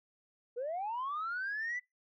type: linear sweep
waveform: sine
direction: up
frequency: 460.7 to 2010 Hz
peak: -33 dBFS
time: 0.56-1.8 s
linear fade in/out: 20 ms
effects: noise-tail reverb RT60 0.2 s tail -24 dB re dry + tanh soft clip ceiling -31 dBFS